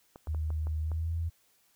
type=clicks; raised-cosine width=1 ms; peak=-32 dBFS; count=6; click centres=0.159 / 0.272 / 0.347 / 0.504 / 0.67 / 0.917 s
type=tone with pitch glide; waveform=sine; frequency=77.8 to 82.9 Hz; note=D#2 to E2; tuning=0 to +10 cents; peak=-29 dBFS; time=0.27-1.3 s; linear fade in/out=20 ms; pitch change=+110 cents; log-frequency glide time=0.81-1.13 s
effects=white hiss -68 dBFS RMS until 1.75 s